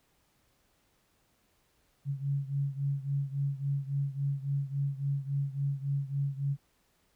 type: beating tone pair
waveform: sine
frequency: 138.59 / 142.19 Hz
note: C#3 / C#3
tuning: 0 / +44 cents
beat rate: 3.6 Hz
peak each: -31 / -34 dBFS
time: 2.05-6.57 s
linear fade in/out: 50 ms
effects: pink hiss -71 dBFS RMS until 7.15 s